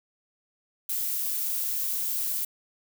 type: noise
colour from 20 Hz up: violet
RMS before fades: -29 dBFS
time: 0.89-2.45 s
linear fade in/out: 5 ms
effects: none